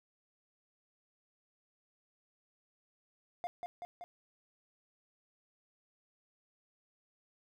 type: tone with echo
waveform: triangle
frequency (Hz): 705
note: F5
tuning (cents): +16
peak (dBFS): -33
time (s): 3.44-3.47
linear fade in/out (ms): 0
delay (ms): 190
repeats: 3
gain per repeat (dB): -3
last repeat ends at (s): 4.04
effects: none